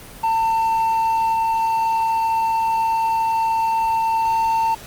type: tone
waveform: triangle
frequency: 900 Hz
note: A5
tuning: 39 cents sharp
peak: -14 dBFS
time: 0.23-4.75 s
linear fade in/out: 10 ms
effects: pink hiss -39 dBFS RMS until 4.86 s + Opus 24 kbps